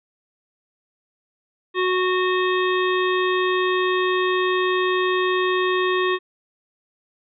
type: harmonic tone with a mistuned harmonic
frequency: 367.9 Hz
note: F#4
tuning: 10 cents flat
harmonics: 1 / 3 / 5 / 7 / 9 / 10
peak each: -20 / -24 / -26 / -31 / -34 / -33 dBFS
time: 1.74-6.19 s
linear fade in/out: 50 ms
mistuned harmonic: 9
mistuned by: -33 cents
effects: none